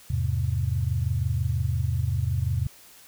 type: chord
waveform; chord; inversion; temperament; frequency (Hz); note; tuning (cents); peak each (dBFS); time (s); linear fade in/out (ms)
sine; E augmented; none; just; 82.41 / 103.01 / 128.76; E2 / G#2 / B#2; 0 / -14 / -27; -27; 0.1-2.67; 5
effects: white hiss -51 dBFS RMS until 3.07 s